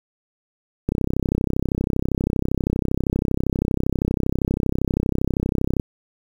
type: click train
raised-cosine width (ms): 3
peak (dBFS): -7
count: 161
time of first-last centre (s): 0.89-5.798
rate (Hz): 32.6
effects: 7-bit